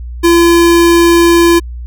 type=tone; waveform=square; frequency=340.5 Hz; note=F4; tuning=44 cents flat; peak=-5 dBFS; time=0.23-1.6 s; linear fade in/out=20 ms; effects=added 60 Hz sine -21 dBFS peak until 1.86 s